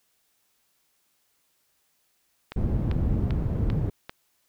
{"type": "click train", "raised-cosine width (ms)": 0.3, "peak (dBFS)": -19, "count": 5, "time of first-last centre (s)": [2.52, 4.095], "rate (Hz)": 2.54}
{"type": "low-pass noise", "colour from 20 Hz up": "white", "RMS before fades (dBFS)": -25, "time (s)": [2.56, 3.9], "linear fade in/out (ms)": 5, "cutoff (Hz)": 140, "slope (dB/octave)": 12}
{"effects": ["white hiss -70 dBFS RMS until 4.48 s"]}